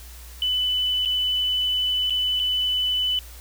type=tone with dropouts; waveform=sine; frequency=2996 Hz; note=F#7; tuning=21 cents sharp; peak=-20 dBFS; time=0.42-3.19 s; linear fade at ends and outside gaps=1 ms; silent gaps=1.051-1.057 / 2.098-2.105 / 2.394-2.398 s; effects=added 60 Hz sine -40 dBFS peak until 3.4 s + white hiss -46 dBFS RMS until 3.4 s